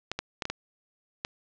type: clicks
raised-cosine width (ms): 0.2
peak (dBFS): -13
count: 6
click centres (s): 0.116 / 0.19 / 0.422 / 0.454 / 0.5 / 1.249
effects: low-pass 6000 Hz 12 dB/octave